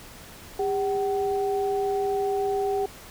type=tone pair together; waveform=sine; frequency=401.5 / 758 Hz; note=G4 / F#5; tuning=+41 / +42 cents; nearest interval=major seventh; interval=1101 cents; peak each=-24 / -28 dBFS; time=0.59-2.86 s; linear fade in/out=5 ms; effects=pink hiss -45 dBFS RMS until 3.1 s